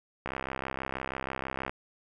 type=click train; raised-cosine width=0.5 ms; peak=-18 dBFS; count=96; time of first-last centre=0.26-1.695 s; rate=66.2 Hz; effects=10-bit